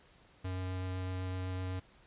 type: tone with vibrato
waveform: square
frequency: 92.5 Hz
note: F#2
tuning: in tune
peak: -36 dBFS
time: 0.44-1.8 s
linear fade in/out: 10 ms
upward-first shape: triangle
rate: 7.9 Hz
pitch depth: 9 cents each way
effects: pink hiss -63 dBFS RMS until 2.06 s + resampled to 8000 Hz